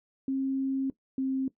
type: tone pair in turn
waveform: sine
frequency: 268.1 / 265.2 Hz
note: C4 / C4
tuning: +42 / +23 cents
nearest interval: unison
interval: 19 cents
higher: first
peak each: -26 dBFS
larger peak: neither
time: 0.28-0.9 / 1.18-1.48 s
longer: first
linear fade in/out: 2 ms
effects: noise-tail reverb RT60 0.1 s tail -17 dB re dry